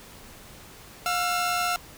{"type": "tone pair together", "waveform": "sawtooth", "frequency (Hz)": [712, 1344.1], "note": ["F5", "E6"], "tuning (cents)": [33, 33], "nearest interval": "major seventh", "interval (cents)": 1100, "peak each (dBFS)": -23, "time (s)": [1.06, 1.76], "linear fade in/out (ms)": 0, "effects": ["pink hiss -47 dBFS RMS until 1.97 s"]}